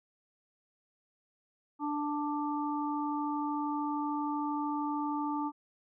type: harmonic tone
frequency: 294.5 Hz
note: D4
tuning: 5 cents sharp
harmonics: 1 / 3 / 4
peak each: -33 / -35 / -39 dBFS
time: 1.79-5.52 s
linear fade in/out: 50 ms
effects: none